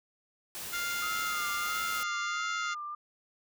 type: noise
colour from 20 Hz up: white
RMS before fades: -40 dBFS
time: 0.55-2.03 s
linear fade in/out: 0 ms
type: harmonic tone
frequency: 698.5 Hz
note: F5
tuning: in tune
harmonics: 2 / 3 / 4 / 5 / 6 / 7 / 8 / 9 / 10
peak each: -34 / -39 / -43 / -44 / -47 / -49 / -50 / -48 / -47 dBFS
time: 0.72-2.75 s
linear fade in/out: 20 ms
type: tone with vibrato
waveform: sine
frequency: 1244.5 Hz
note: D#6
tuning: in tune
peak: -36 dBFS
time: 1.02-2.95 s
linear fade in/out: 5 ms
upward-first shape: sine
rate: 1.5 Hz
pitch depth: 83 cents each way
effects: none